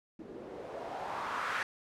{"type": "noise with low-pass filter sweep", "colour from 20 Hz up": "blue", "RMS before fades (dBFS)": -39, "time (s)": [0.19, 1.63], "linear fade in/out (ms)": 2, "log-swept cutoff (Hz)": [310, 1600], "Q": 2.6, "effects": []}